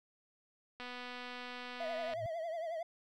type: click train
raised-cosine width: 0.3 ms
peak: -30 dBFS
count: 331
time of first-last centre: 0.8-2.136 s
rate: 247 Hz
type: tone with vibrato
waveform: triangle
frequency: 659.3 Hz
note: E5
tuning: in tune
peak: -35 dBFS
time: 1.8-2.83 s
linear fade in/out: 5 ms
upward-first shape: triangle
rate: 11 Hz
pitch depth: 99 cents each way
type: tone with exponential growth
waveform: sine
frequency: 111.2 Hz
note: A2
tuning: 19 cents sharp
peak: -38 dBFS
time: 2.04-2.26 s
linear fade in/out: 0 ms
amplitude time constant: 46 ms
effects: none